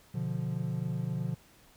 triangle chord, B diminished, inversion none, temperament equal, 123.47 / 146.83 / 174.61 Hz, B2 / D3 / F3, 0 / 0 / 0 cents, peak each -33 dBFS, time 0.14-1.35 s, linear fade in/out 10 ms, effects pink hiss -60 dBFS RMS until 1.76 s

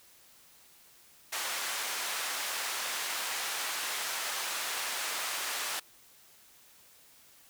pink band-pass noise, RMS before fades -35 dBFS, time 1.32-5.8 s, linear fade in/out 10 ms, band 990 to 14000 Hz, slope 12 dB/octave, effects white hiss -59 dBFS RMS until 7.49 s

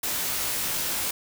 white noise with comb filter, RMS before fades -28 dBFS, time 0.03-1.11 s, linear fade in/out 5 ms, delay 19 ms, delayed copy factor -1, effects none

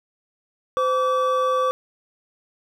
triangle tone pair together, 514 / 1152.4 Hz, C5 / D6, -31 / -33 cents, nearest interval octave + major second, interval 1398 cents, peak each -19 dBFS, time 0.77-1.71 s, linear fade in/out 0 ms, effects none

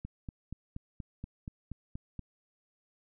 click train, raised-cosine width 5 ms, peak -27 dBFS, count 10, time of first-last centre 0.05-2.193 s, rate 4.2 Hz, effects none

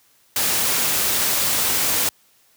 white noise, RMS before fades -20 dBFS, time 0.36-2.09 s, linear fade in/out 2 ms, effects white hiss -58 dBFS RMS until 2.56 s + high-pass 60 Hz 12 dB/octave

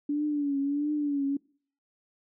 sine tone with vibrato, 288 Hz, D4, 34 cents flat, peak -25 dBFS, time 0.09-1.37 s, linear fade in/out 5 ms, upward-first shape triangle, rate 1.5 Hz, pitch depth 79 cents each way, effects noise-tail reverb RT60 0.5 s tail -24 dB re dry

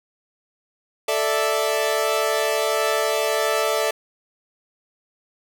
sawtooth chord, A suspended fourth, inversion none, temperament equal, 440 / 587.3 / 659.3 Hz, A4 / D5 / E5, 0 / 0 / 0 cents, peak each -20 dBFS, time 1.08-3.91 s, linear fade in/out 5 ms, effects none

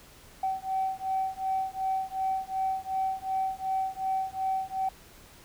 sine beating tone pair, 763 / 765.7 Hz, G5 / G5, -47 / -41 cents, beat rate 2.7 Hz, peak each -30 dBFS, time 0.43-4.89 s, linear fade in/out 5 ms, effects tanh soft clip ceiling -20 dBFS + pink hiss -53 dBFS RMS until 5.44 s

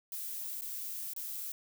violet noise with dropouts, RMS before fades -40 dBFS, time 0.12-1.52 s, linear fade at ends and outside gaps 1 ms, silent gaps 0.611-0.619 / 1.135-1.163 s, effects none

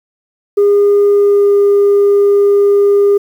sine tone with pitch glide, 406.8 to 404 Hz, G#4 to G#4, -36 to -48 cents, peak -4 dBFS, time 0.57-3.18 s, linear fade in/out 10 ms, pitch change -12 cents, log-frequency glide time 1.08-1.57 s, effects tanh soft clip ceiling -4 dBFS + 7-bit

